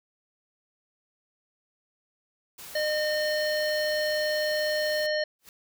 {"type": "noise", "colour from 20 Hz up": "white", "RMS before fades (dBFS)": -43, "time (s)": [2.58, 5.07], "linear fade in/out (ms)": 10}
{"type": "harmonic tone", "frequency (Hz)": 609, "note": "D#5", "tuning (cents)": -37, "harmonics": [1, 3, 5, 7, 9], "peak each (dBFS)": [-26, -31, -40, -34, -42], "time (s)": [2.75, 5.24], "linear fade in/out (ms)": 5}
{"type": "noise with exponential growth", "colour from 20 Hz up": "white", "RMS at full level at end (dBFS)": -44, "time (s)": [5.39, 5.49], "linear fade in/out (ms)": 1, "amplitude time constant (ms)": 21}
{"effects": []}